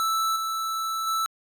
square tone with level steps, 1318.5 Hz, E6, in tune, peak -23 / -27 / -24 dBFS, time 0-1.26 s, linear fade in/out 0 ms, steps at 0.36 / 1.07 s, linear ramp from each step 2 ms, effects AAC 64 kbps

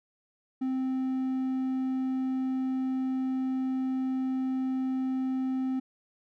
triangle tone, 260.9 Hz, C4, 5 cents flat, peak -25 dBFS, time 0.61-5.8 s, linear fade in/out 10 ms, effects none

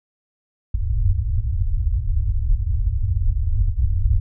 pink low-pass noise, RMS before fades -19 dBFS, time 0.74-4.2 s, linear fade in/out 5 ms, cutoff 110 Hz, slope 96 dB/octave, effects none

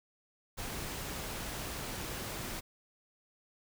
pink noise, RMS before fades -40 dBFS, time 0.57-2.61 s, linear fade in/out 20 ms, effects none

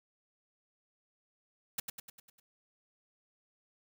white noise with echo, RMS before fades -34 dBFS, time 1.78-1.8 s, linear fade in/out 5 ms, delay 100 ms, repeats 6, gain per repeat -5 dB, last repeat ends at 2.4 s, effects none

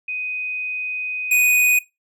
sine / square tone pair in turn, 2500 / 2486 Hz, D#7 / D#7, +8 / -2 cents, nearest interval unison, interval 10 cents, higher first, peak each -24 / -14 dBFS, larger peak second, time 0.08-1.31 / 1.31-1.79 s, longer first, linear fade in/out 5 ms, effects noise-tail reverb RT60 0.2 s tail -19 dB re dry

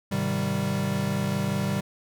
square chord, Ab major seventh, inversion none, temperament equal, 103.83 / 130.81 / 155.56 / 196 Hz, Ab2 / C3 / Eb3 / G3, 0 / 0 / 0 / 0 cents, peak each -34 / -32 / -32 / -28 dBFS, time 0.11-1.81 s, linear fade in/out 10 ms, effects none

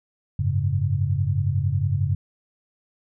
sine chord, F# suspended second, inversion none, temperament equal with one note detuned, 92.5 / 103.47 / 138.59 Hz, F#2 / G#2 / C#3, 0 / -6 / 0 cents, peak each -24 dBFS, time 0.39-2.15 s, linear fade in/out 5 ms, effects none

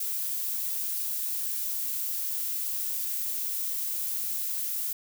violet noise, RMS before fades -31 dBFS, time 0-4.93 s, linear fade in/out 5 ms, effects none

